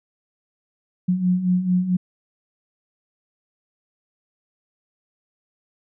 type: beating tone pair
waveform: sine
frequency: 178.2 / 182.7 Hz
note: F3 / F#3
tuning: +35 / -22 cents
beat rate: 4.5 Hz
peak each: -24 / -18 dBFS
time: 1.08-1.97 s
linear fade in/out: 10 ms
effects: none